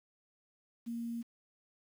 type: tone with quantisation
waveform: sine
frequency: 233.4 Hz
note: A#3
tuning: 2 cents sharp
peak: -36 dBFS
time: 0.86-1.23 s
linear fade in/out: 20 ms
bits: 10
effects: none

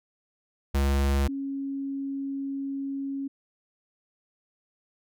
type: tone pair in turn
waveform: square / sine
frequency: 69.2 / 274.8 Hz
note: C#2 / C#4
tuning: -2 / -15 cents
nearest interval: 2 octaves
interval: 2387 cents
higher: second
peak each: -22 / -29 dBFS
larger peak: first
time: 0.74-1.28 / 1.28-3.28 s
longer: second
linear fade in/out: 10 ms
effects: none

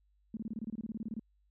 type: tone bursts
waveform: sine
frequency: 220 Hz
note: A3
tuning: in tune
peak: -35 dBFS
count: 16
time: 0.34-1.195 s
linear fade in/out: 2 ms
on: 30 ms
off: 25 ms
effects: added 50 Hz sine -68 dBFS peak until 1.5 s

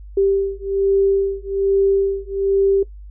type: beating tone pair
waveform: sine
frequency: 392 / 393.2 Hz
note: G4 / G4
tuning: 0 / +5 cents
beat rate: 1.2 Hz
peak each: -18 dBFS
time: 0.17-2.83 s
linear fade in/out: 5 ms
effects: noise-tail reverb RT60 0.1 s tail -17 dB re dry + added 50 Hz sine -34 dBFS peak until 3.1 s

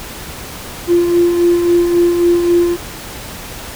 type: tone with tremolo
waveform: triangle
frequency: 346.7 Hz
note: F4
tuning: 13 cents flat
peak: -3 dBFS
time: 0.87-2.77 s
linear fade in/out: 50 ms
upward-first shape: sine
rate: 3.7 Hz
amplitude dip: 55%
effects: tanh soft clip ceiling -5 dBFS + pink hiss -29 dBFS RMS until 3.75 s

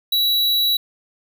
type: tone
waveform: square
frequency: 3915 Hz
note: B7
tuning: 16 cents flat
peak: -16 dBFS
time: 0.12-0.77 s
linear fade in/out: 5 ms
effects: none

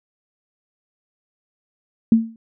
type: tone with exponential decay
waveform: sine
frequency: 225.9 Hz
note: A3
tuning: 46 cents sharp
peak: -6 dBFS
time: 2.12-2.36 s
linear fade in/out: 2 ms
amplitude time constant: 52 ms
effects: none

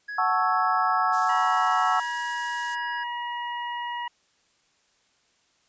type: tone with pitch glide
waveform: triangle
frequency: 1671 to 1659.5 Hz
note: G#6 to G#6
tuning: +10 to -2 cents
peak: -30 dBFS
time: 0.08-3.04 s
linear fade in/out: 10 ms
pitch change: -12 cents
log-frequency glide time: 0.27-1.71 s
type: chord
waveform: sine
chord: F# minor seventh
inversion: none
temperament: equal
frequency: 740 / 880 / 1108.7 / 1318.5 Hz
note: F#5 / A5 / C#6 / E6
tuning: 0 / 0 / 0 / 0 cents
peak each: -26 / -28 / -26 / -25 dBFS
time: 0.18-2 s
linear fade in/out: 5 ms
type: high-pass noise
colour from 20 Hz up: white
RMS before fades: -38 dBFS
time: 1.12-2.76 s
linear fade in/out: 20 ms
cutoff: 5800 Hz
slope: 12 dB/octave
type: harmonic tone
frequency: 960 Hz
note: B5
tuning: 49 cents flat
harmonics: 1 / 2 / 3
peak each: -30 / -36 / -40 dBFS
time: 1.29-4.08 s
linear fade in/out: 5 ms
effects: white hiss -66 dBFS RMS until 5.68 s + resampled to 16000 Hz

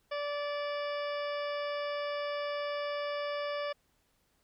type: harmonic tone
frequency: 581 Hz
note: D5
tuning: 19 cents flat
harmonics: 1 / 2 / 3 / 4 / 5 / 6 / 8 / 9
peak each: -34 / -40 / -44 / -46 / -48 / -50 / -52 / -53 dBFS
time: 0.11-3.73 s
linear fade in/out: 10 ms
effects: pink hiss -73 dBFS RMS until 4.43 s

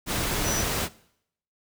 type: tone in noise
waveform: sine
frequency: 5910 Hz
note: F#8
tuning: 3 cents flat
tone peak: -28 dBFS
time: 0.43-0.65 s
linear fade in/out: 50 ms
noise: pink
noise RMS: -27 dBFS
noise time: 0.06-0.89 s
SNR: -4 dB
effects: noise-tail reverb RT60 0.7 s tail -20 dB re dry

